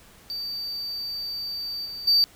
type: tone with level steps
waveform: triangle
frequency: 4624 Hz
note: D8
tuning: 28 cents flat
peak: -28 / -32 / -14 dBFS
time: 0.3-2.24 s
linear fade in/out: 0 ms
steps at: 1.85 / 2.07 s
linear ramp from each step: 10 ms
effects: tanh soft clip ceiling -10 dBFS + pink hiss -52 dBFS RMS until 2.35 s